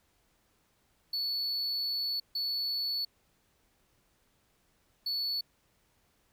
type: tone bursts at uneven times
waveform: triangle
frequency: 4435 Hz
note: C#8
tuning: in tune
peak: -29 dBFS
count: 3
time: 1.13-2.2 / 2.35-3.05 / 5.06-5.41 s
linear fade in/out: 5 ms
effects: pink hiss -71 dBFS RMS until 6.32 s